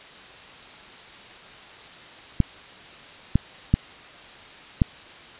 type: clicks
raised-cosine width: 5 ms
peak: -4 dBFS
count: 4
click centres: 2.403 / 3.356 / 3.74 / 4.818 s
effects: white hiss -44 dBFS RMS until 5.39 s + resampled to 8000 Hz